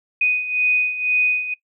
sine beating tone pair, 2489 / 2491 Hz, D#7 / D#7, 0 / +1 cents, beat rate 2 Hz, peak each -23 / -18 dBFS, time 0.21-1.54 s, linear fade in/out 5 ms, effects noise-tail reverb RT60 0.1 s tail -19 dB re dry

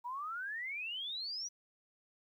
sine exponential sweep, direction up, 938 to 5920 Hz, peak -38 dBFS, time 0.04-1.49 s, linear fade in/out 20 ms, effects 12-bit

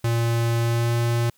square tone with pitch glide, 116.54 to 117.76 Hz, A#2 to A#2, 0 to +18 cents, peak -20 dBFS, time 0.04-1.3 s, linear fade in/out 5 ms, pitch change +18 cents, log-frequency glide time 0.61-0.94 s, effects white hiss -62 dBFS RMS until 1.37 s

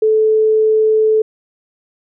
sine tone, 435.5 Hz, A4, 18 cents flat, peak -9 dBFS, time 0.02-1.22 s, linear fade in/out 5 ms, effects none

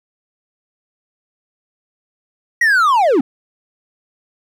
triangle linear sweep, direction down, 1938 to 233.1 Hz, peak -8 dBFS, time 2.61-3.21 s, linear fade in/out 5 ms, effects none

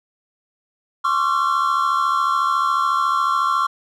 triangle tone cluster, 1066 / 1140 / 1361 Hz, C6 / C#6 / F6, +32 / +48 / -45 cents, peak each -19 dBFS, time 1.04-3.67 s, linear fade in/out 10 ms, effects none

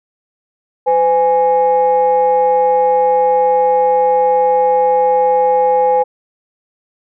sine tone pair together, 508.9 / 830 Hz, C5 / G#5, -48 / -1 cents, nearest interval minor sixth, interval 847 cents, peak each -11 dBFS, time 0.86-6.04 s, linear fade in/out 20 ms, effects tanh soft clip ceiling -3 dBFS

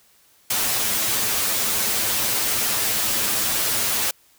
white noise with comb filter, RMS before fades -22 dBFS, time 0.5-4.11 s, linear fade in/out 5 ms, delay 9.2 ms, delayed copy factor +1, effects white hiss -57 dBFS RMS until 4.38 s

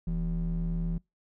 triangle ring-modulated tone, 103.83 Hz, G#2, in tune, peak -22 dBFS, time 0.07-0.98 s, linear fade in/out 5 ms, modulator 64.2 Hz, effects noise-tail reverb RT60 0.2 s tail -25 dB re dry + tanh soft clip ceiling -18 dBFS

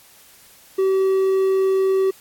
triangle tone with hard clipping, 383 Hz, G4, 40 cents flat, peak -16 dBFS, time 0.78-2.11 s, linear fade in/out 10 ms, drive 6 dB, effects white hiss -49 dBFS RMS until 2.2 s + AAC 64 kbps

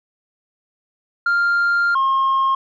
sine tone pair in turn, 1396.9 / 1073.1 Hz, F6 / C6, 0 / +43 cents, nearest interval perfect fourth, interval 457 cents, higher first, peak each -12 dBFS, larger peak neither, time 1.26-1.95 / 1.95-2.55 s, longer first, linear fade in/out 5 ms, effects tanh soft clip ceiling -13 dBFS

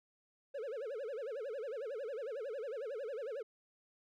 triangle tone with vibrato, 493.9 Hz, B4, in tune, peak -37 dBFS, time 0.54-3.43 s, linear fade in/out 10 ms, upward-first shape sine, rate 11 Hz, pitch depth 270 cents each way, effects none

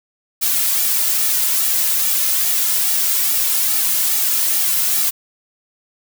blue noise with flanger, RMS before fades -17 dBFS, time 0.41-5.11 s, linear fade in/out 20 ms, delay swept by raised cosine 1.9 to 2.65 ms, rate 2.4 Hz, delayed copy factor -0.6, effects none

